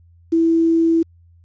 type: tone with quantisation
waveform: sine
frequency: 329.6 Hz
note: E4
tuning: in tune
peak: -12 dBFS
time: 0.32-1.03 s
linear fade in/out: 10 ms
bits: 7
effects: added 85 Hz sine -47 dBFS peak until 1.44 s + resampled to 16000 Hz